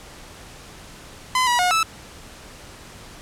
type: tone with pitch steps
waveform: sawtooth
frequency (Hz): 1018 / 968 / 722 / 1312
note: C6 / B5 / F#5 / E6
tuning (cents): -48 / -35 / -43 / -9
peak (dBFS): -13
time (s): 1.35-1.83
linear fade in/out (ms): 2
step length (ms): 120
effects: pink hiss -42 dBFS RMS until 3.21 s + low-pass 10000 Hz 12 dB/octave